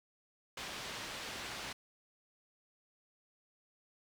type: low-pass noise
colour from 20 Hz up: white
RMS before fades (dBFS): -44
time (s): 0.57-1.73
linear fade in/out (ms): 5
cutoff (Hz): 4000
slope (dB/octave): 12
effects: none